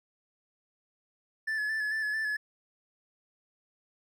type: tone with vibrato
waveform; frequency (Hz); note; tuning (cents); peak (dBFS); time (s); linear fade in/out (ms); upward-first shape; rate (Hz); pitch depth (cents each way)
triangle; 1734; A6; -26; -27; 1.47-2.37; 10; square; 4.5; 29
effects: none